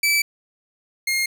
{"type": "tone pair in turn", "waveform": "sawtooth", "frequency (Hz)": [2311, 2133], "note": ["D7", "C7"], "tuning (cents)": [-28, 33], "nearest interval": "minor second", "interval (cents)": 139, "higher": "first", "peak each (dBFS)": [-13, -16], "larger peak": "first", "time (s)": [[0.03, 0.22], [1.07, 1.26]], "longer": "neither", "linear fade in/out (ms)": 5, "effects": []}